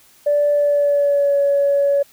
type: tone with pitch glide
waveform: sine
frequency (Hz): 583 to 564.1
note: D5 to C#5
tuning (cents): -13 to +30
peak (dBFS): -12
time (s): 0.26-2.03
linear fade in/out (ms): 10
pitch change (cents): -57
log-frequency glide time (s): 0.52-1.38
effects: tanh soft clip ceiling -8 dBFS + white hiss -51 dBFS RMS until 2.12 s